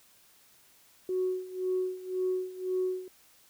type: tone with tremolo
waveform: sine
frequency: 370 Hz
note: F#4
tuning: in tune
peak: -25 dBFS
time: 1.09-3.08 s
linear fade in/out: 2 ms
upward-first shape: sine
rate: 1.9 Hz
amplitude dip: 85%
effects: tanh soft clip ceiling -21 dBFS + white hiss -61 dBFS RMS until 3.49 s